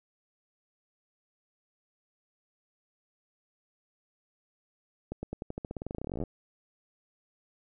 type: accelerating click train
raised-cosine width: 2 ms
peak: -22 dBFS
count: 27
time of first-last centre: 5.12-6.237 s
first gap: 110 ms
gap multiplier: 0.91
effects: none